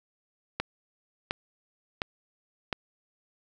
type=click train; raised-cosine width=0.3 ms; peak=-12 dBFS; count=4; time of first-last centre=0.6-2.728 s; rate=1.41 Hz; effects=none